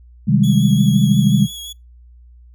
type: chord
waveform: sine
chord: Ab major seventh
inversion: first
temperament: just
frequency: 129.78 / 155.74 / 194.67 / 207.7 Hz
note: C3 / Eb3 / G3 / Ab3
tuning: -14 / +2 / -12 / 0 cents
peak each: -16 dBFS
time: 0.27-1.47 s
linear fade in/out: 20 ms
type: tone with vibrato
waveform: sawtooth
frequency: 3348 Hz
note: G#7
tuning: 13 cents sharp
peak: -26 dBFS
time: 0.43-1.73 s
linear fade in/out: 10 ms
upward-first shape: sine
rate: 5.7 Hz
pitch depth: 21 cents each way
effects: noise-tail reverb RT60 0.2 s tail -23 dB re dry + added 60 Hz sine -41 dBFS peak until 2.54 s